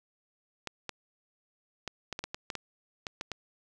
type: clicks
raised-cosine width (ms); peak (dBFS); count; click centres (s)
0.2; -18; 12; 0.673 / 0.893 / 1.877 / 2.127 / 2.191 / 2.24 / 2.345 / 2.502 / 2.553 / 3.068 / 3.211 / 3.317
effects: none